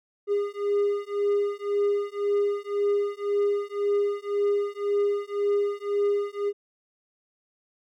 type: beating tone pair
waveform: triangle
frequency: 406.2 / 408.1 Hz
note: G#4 / G#4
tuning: -38 / -30 cents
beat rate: 1.9 Hz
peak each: -24 dBFS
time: 0.27-6.53 s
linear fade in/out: 50 ms
effects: none